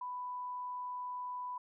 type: tone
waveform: sine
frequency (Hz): 993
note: B5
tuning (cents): +9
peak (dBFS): -38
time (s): 0.01-1.58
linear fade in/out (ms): 5
effects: none